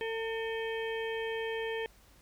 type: harmonic tone with a mistuned harmonic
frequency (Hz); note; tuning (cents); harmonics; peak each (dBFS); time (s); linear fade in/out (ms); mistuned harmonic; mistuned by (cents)
450; A4; +39; 1 / 2 / 4 / 5 / 6 / 7; -34 / -43 / -41 / -47 / -46 / -46; 0.01-1.86; 0; 6; -97
effects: added 50 Hz sine -62 dBFS peak until 2.21 s + pink hiss -62 dBFS RMS until 2.21 s